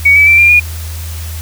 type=tone with pitch steps; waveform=sine; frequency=2249 / 2295 / 2342 / 2390 / 2438 Hz; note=C#7 / D7 / D7 / D7 / D#7; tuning=+24 / -40 / -5 / +30 / -36 cents; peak=-3 dBFS; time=0.05-0.6 s; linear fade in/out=10 ms; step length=110 ms; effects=added 81 Hz sine -20 dBFS peak until 1.41 s + white hiss -30 dBFS RMS until 1.41 s